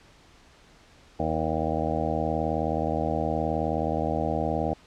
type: harmonic tone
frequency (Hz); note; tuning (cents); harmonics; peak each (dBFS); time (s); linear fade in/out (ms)
79.1; D#2; +29; 1 / 2 / 3 / 4 / 6 / 7 / 8 / 9 / 10; -33 / -33 / -33 / -33 / -33 / -33 / -33 / -33 / -33; 1.19-4.74; 10
effects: pink hiss -55 dBFS RMS until 4.86 s + low-pass 6000 Hz 12 dB/octave